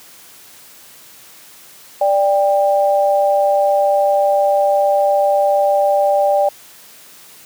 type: tone pair together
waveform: sine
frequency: 587.3 / 793.5 Hz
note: D5 / G5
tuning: 0 / +21 cents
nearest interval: perfect fourth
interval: 521 cents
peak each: -13 / -15 dBFS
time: 2.01-6.49 s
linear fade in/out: 5 ms
effects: white hiss -42 dBFS RMS until 7.45 s + high-pass 100 Hz 12 dB/octave